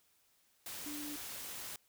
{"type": "tone in noise", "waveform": "sine", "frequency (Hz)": 294.8, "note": "D4", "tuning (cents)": 7, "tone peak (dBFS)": -43, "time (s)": [0.86, 1.16], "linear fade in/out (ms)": 2, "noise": "white", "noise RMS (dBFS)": -45, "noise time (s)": [0.66, 1.76], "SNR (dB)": -1, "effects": ["white hiss -72 dBFS RMS until 1.88 s"]}